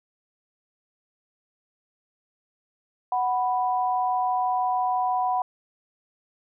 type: tone pair together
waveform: sine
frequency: 742 / 988.1 Hz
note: F#5 / B5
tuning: +5 / +1 cents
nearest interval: perfect fourth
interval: 496 cents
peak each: -23 / -26 dBFS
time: 3.12-5.42 s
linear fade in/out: 2 ms
effects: none